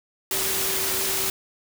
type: tone in noise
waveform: sine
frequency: 383.9 Hz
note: G4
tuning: 36 cents flat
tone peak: -34 dBFS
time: 0.31-1.3 s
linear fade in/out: 2 ms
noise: white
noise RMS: -25 dBFS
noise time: 0.31-1.3 s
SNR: -12 dB
effects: none